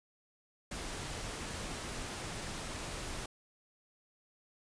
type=noise; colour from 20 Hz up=pink; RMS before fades=-41 dBFS; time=0.71-3.26 s; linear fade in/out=5 ms; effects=resampled to 22050 Hz